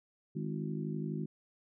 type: harmonic tone with a mistuned harmonic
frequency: 52 Hz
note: G#1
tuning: 3 cents sharp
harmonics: 3 / 4 / 5 / 6 / 7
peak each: -37 / -39 / -44 / -46 / -44 dBFS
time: 0.35-1.26 s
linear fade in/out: 10 ms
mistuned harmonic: 6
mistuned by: +55 cents
effects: none